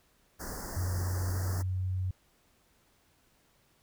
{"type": "band-stop noise", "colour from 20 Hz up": "pink", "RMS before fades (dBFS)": -40, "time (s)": [0.39, 1.63], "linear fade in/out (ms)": 20, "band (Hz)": [1900, 4700], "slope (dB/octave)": 96}
{"type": "tone with pitch glide", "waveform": "sine", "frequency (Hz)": [90.6, 92.82], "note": ["F#2", "F#2"], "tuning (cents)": [-36, 6], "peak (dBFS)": -29, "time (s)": [0.76, 2.11], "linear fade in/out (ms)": 5, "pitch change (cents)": 42, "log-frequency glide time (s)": [0.99, 1.57]}
{"effects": ["pink hiss -68 dBFS RMS until 3.82 s"]}